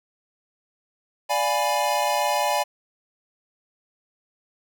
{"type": "chord", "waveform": "square", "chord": "D diminished seventh", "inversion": "none", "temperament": "equal with one note detuned", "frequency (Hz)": [587.3, 704.9, 830.6, 987.8], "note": ["D5", "F5", "Ab5", "Cb6"], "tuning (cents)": [0, 16, 0, 0], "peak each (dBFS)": [-27, -29, -25, -28], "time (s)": [1.29, 2.64], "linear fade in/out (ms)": 20, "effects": []}